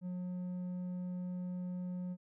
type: tone with low-pass filter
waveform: square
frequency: 180.4 Hz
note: F#3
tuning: 44 cents flat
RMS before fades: -40 dBFS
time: 0.01-2.17 s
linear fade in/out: 50 ms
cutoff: 380 Hz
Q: 0.52
effects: none